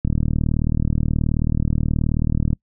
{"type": "click train", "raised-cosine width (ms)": 5, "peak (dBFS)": -7, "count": 97, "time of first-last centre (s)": [0.05, 2.531], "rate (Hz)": 38.7, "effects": ["noise-tail reverb RT60 0.1 s tail -26 dB re dry"]}